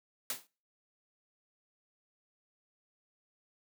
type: noise with exponential decay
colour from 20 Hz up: white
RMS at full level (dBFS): -32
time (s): 0.3-0.47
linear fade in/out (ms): 2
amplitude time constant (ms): 36
effects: noise-tail reverb RT60 0.4 s tail -26 dB re dry + high-pass 150 Hz 12 dB/octave